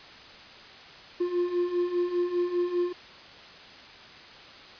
triangle beating tone pair, 349.2 / 354.2 Hz, F4 / F4, 0 / +24 cents, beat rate 5 Hz, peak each -29 / -24 dBFS, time 1.2-2.93 s, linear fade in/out 10 ms, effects white hiss -47 dBFS RMS until 4.79 s + resampled to 11025 Hz

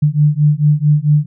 sine beating tone pair, 146.83 / 151.33 Hz, D3 / D#3, 0 / -48 cents, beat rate 4.5 Hz, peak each -12 dBFS, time 0.02-1.26 s, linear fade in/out 10 ms, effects none

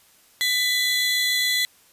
40% pulse tone cluster, 1994 / 3408 / 4055 Hz, B6 / G#7 / B7, +16 / +44 / +45 cents, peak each -22 / -24 / -24 dBFS, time 0.41-1.65 s, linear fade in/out 0 ms, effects white hiss -56 dBFS RMS until 1.92 s + resampled to 32000 Hz

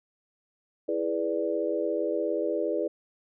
sine chord, E dominant seventh, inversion none, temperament equal with one note detuned, 329.6 / 416.7 / 493.9 / 587.3 Hz, E4 / G#4 / B4 / D5, 0 / +6 / 0 / 0 cents, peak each -31 dBFS, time 0.88-2.88 s, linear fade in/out 10 ms, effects none

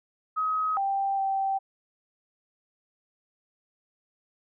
sine tone with pitch steps, 1268 / 786 / 778 Hz, D#6 / G5 / G5, +32 / +4 / -13 cents, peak -24 dBFS, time 0.36-1.59 s, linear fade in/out 20 ms, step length 410 ms, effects none

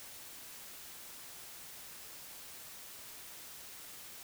silence, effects white hiss -50 dBFS RMS until 4.23 s

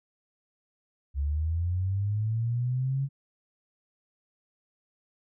sine linear sweep, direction up, 68 to 139.4 Hz, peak -25 dBFS, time 1.14-3.09 s, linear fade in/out 50 ms, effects none

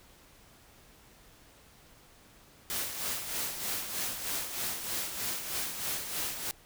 white noise with tremolo, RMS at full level -33 dBFS, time 2.7-6.51 s, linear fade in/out 0 ms, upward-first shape sine, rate 3.2 Hz, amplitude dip 55%, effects pink hiss -58 dBFS RMS until 6.65 s

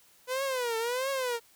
sawtooth tone with vibrato, 496.4 Hz, B4, 9 cents sharp, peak -25 dBFS, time 0.27-1.4 s, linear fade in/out 50 ms, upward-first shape triangle, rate 1.5 Hz, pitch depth 190 cents each way, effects white hiss -61 dBFS RMS until 1.55 s

